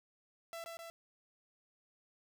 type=tone with echo; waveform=sawtooth; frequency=668 Hz; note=E5; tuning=23 cents sharp; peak=-39 dBFS; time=0.53-0.64 s; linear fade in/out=0 ms; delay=130 ms; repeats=2; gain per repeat=-2 dB; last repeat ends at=0.9 s; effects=none